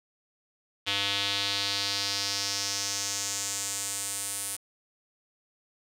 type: tone with band-pass filter sweep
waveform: square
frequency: 100 Hz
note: G2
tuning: 35 cents sharp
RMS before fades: -31 dBFS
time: 0.86-4.57 s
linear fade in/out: 20 ms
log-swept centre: 3300 to 9800 Hz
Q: 2.8
effects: none